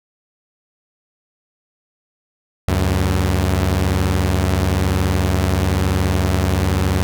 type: tone pair together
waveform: sawtooth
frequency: 72.99 / 94 Hz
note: D2 / F#2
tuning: -10 / +28 cents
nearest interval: major third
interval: 438 cents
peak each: -15 / -13 dBFS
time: 2.68-7.03 s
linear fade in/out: 0 ms
effects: none

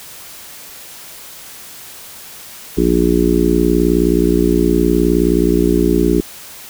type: harmonic tone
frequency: 59.2 Hz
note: A#1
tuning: 27 cents sharp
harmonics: 1 / 3 / 4 / 5 / 6 / 7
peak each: -19 / -18 / -20 / -16 / -16 / -18 dBFS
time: 2.77-6.21 s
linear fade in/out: 10 ms
effects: white hiss -35 dBFS RMS until 6.69 s

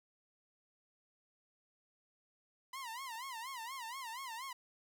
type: tone with vibrato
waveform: sawtooth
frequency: 987.8 Hz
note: B5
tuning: in tune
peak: -39 dBFS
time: 2.73-4.53 s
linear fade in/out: 5 ms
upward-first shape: sine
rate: 4.2 Hz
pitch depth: 180 cents each way
effects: none

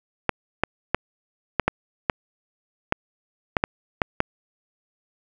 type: clicks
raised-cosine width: 0.5 ms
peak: -3 dBFS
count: 11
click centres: 0.293 / 0.636 / 0.946 / 1.597 / 1.68 / 2.098 / 2.924 / 3.568 / 3.639 / 4.018 / 4.204 s
effects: none

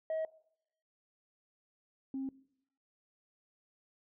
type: tone pair in turn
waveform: sine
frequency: 637 / 267.8 Hz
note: D#5 / C4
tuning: +41 / +40 cents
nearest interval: octave + minor third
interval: 1501 cents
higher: first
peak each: -30 / -34 dBFS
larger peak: first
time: 0.1-0.25 / 2.14-2.29 s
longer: neither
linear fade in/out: 2 ms
effects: noise-tail reverb RT60 0.7 s tail -21 dB re dry + tanh soft clip ceiling -31 dBFS

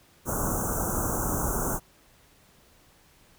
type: band-stop noise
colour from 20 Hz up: pink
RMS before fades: -28 dBFS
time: 0.25-1.8 s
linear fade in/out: 50 ms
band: 1500 to 6000 Hz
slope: 96 dB/octave
effects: pink hiss -59 dBFS RMS until 3.38 s

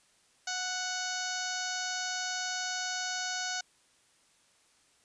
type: harmonic tone with a mistuned harmonic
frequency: 740 Hz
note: F#5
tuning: in tune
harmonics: 1 / 2 / 3 / 4 / 5 / 6 / 7 / 8 / 9 / 10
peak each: -40 / -37 / -46 / -44 / -44 / -41 / -43 / -41 / -42 / -51 dBFS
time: 0.47-3.61 s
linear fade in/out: 5 ms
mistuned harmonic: 1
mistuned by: -17 cents
effects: white hiss -66 dBFS RMS until 5.04 s + resampled to 22050 Hz

